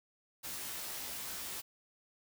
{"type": "noise with comb filter", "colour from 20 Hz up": "white", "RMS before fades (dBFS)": -42, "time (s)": [0.43, 1.62], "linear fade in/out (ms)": 20, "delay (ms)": 16, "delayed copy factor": 0.9, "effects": []}